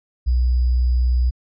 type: tone with sample-and-hold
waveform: sine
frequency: 61.74 Hz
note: B1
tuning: in tune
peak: -14 dBFS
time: 0.26-1.31 s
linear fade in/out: 20 ms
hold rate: 4900 Hz
effects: resampled to 16000 Hz